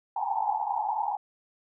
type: band-pass noise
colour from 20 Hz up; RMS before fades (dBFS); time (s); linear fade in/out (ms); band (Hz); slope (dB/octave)
white; -29; 0.16-1.17; 5; 790 to 900; 96
effects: none